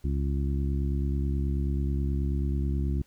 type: harmonic tone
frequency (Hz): 69.3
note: C#2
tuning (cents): 0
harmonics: 1 / 2 / 3 / 4 / 5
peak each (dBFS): -26 / -32 / -36 / -38 / -40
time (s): 0.04-3.02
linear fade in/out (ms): 5
effects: pink hiss -64 dBFS RMS until 3.06 s